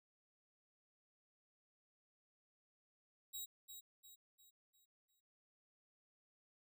10% pulse tone with echo, 3827 Hz, A#7, 45 cents sharp, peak -37 dBFS, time 3.33-3.46 s, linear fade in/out 20 ms, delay 350 ms, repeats 5, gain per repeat -7 dB, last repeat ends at 5.21 s, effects none

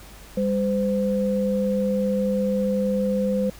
sine tone pair together, 200 / 512 Hz, G3 / C5, +35 / -38 cents, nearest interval octave + major third, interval 1627 cents, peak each -22 / -23 dBFS, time 0.37-3.5 s, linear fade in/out 5 ms, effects added 50 Hz sine -45 dBFS peak until 3.59 s + pink hiss -46 dBFS RMS until 3.59 s

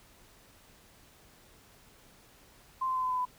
sine tone with pitch steps, 1044 / 1035 / 1026.1 / 1017.2 / 1008.4 / 999.7 Hz, C6 / C6 / C6 / C6 / B5 / B5, -4 / -19 / -34 / -49 / +36 / +21 cents, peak -28 dBFS, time 2.81-3.254 s, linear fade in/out 10 ms, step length 74 ms, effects pink hiss -59 dBFS RMS until 3.38 s

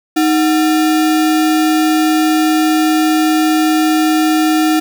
sine tone with sample-and-hold, 312.5 Hz, D#4, 8 cents sharp, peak -9 dBFS, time 0.16-4.8 s, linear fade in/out 10 ms, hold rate 1050 Hz, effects none

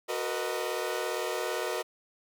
sawtooth chord, B major seventh, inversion second, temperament equal with one note detuned, 370 / 456.3 / 493.9 / 622.3 Hz, F#4 / A#4 / B4 / D#5, 0 / -37 / 0 / 0 cents, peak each -32 dBFS, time 0.08-1.83 s, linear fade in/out 20 ms, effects none

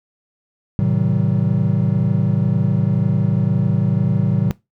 triangle chord, A diminished seventh, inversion none, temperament just, 110 / 132 / 158.4 / 190.08 Hz, A2 / C3 / Eb3 / Gb3, 0 / +16 / +31 / +47 cents, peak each -18 dBFS, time 0.79-4.51 s, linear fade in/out 0 ms, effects noise-tail reverb RT60 0.2 s tail -20 dB re dry

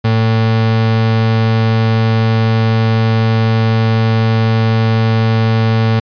35% pulse tone, 112 Hz, A2, 31 cents sharp, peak -8 dBFS, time 0.04-6 s, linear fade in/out 10 ms, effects resampled to 11025 Hz

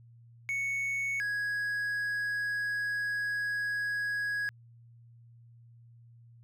triangle tone pair in turn, 2217 / 1660.9 Hz, C#7 / G#6, 0 / 0 cents, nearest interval perfect fourth, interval 500 cents, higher first, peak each -28 dBFS, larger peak neither, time 0.49-1.2 / 1.2-4.49 s, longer second, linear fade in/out 0 ms, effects added 117 Hz sine -53 dBFS peak until 6.43 s

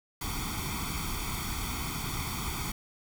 pink noise with comb filter, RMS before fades -34 dBFS, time 0.21-2.72 s, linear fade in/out 5 ms, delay 0.88 ms, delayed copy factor +0.9, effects none

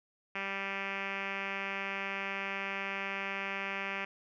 5% pulse tone with low-pass filter, 196 Hz, G3, in tune, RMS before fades -37 dBFS, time 0.35-4.05 s, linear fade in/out 5 ms, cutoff 2500 Hz, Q 3.3, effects none

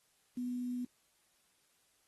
sine tone with quantisation, 246.9 Hz, B3, in tune, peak -35 dBFS, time 0.37-0.85 s, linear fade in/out 5 ms, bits 10, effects white hiss -73 dBFS RMS until 2.07 s + AAC 32 kbps

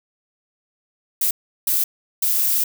violet noise bursts at uneven times, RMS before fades -19 dBFS, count 3, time 1.21-1.31 / 1.67-1.84 / 2.22-2.64 s, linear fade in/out 5 ms, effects none

